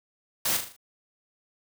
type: noise with echo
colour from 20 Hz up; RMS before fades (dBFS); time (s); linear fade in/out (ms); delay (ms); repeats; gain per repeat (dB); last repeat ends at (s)
white; -26; 0.45-0.57; 5; 39; 5; -6; 0.765
effects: none